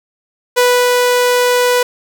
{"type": "tone with ADSR envelope", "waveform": "sawtooth", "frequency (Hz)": 492.8, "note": "B4", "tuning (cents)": -4, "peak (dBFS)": -4, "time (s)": [0.56, 1.83], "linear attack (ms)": 21, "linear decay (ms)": 290, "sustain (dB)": -2, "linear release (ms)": 4, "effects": []}